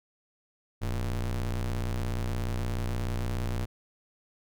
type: ring-modulated tone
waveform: square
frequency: 61.74 Hz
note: B1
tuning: in tune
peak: -26 dBFS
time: 0.81-3.66 s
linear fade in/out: 20 ms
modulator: 33.3 Hz
effects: none